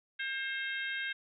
harmonic tone, 533 Hz, C5, 32 cents sharp, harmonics 3 / 4 / 5 / 6 / 7, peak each -36 / -40 / -44 / -44 / -45 dBFS, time 0.19-1.13 s, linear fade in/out 10 ms, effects none

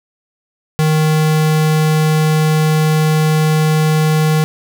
square tone, 155.56 Hz, D#3, in tune, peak -11 dBFS, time 0.79-4.44 s, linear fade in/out 0 ms, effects none

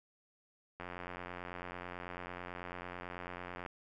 click train, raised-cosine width 0.5 ms, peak -28 dBFS, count 256, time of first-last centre 0.8-3.662 s, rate 89.1 Hz, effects none

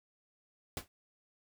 pink noise with exponential decay, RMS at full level -35 dBFS, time 0.77-0.88 s, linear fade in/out 1 ms, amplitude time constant 22 ms, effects none

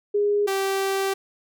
sine / sawtooth tone pair in turn, 411.1 / 389 Hz, G#4 / G4, -18 / -13 cents, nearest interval minor second, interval 95 cents, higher first, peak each -18 dBFS, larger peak neither, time 0.14-0.47 / 0.47-1.14 s, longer second, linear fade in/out 10 ms, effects none

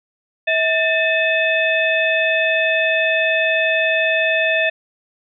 sine tone cluster, 645 / 1784 / 2570 / 3541 Hz, E5 / A6 / E7 / A7, -38 / +23 / -45 / +10 cents, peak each -19 / -19 / -19 / -27 dBFS, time 0.47-4.7 s, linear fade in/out 10 ms, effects none

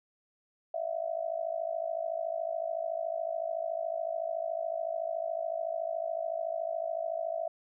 sine tone with amplitude modulation, 659.3 Hz, E5, in tune, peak -27 dBFS, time 0.74-7.48 s, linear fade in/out 5 ms, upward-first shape sine, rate 53.8 Hz, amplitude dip 90%, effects none

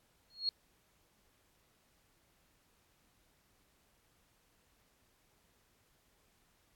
sine tone with exponential growth, 4300 Hz, C8, 47 cents sharp, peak -27 dBFS, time 0.3-0.49 s, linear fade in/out 1 ms, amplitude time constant 40 ms, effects pink hiss -72 dBFS RMS until 6.75 s + AAC 64 kbps

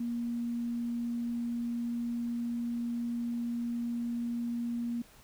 sine tone, 236.6 Hz, A#3, 26 cents sharp, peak -31 dBFS, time 0-5.02 s, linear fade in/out 5 ms, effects pink hiss -58 dBFS RMS until 5.23 s

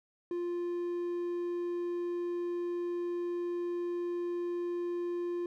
triangle tone, 349.2 Hz, F4, in tune, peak -30 dBFS, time 0.31-5.46 s, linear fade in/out 2 ms, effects none

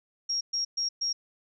sine tone bursts, 5588 Hz, F8, in tune, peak -26 dBFS, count 4, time 0.29-1.13 s, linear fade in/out 10 ms, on 120 ms, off 120 ms, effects none

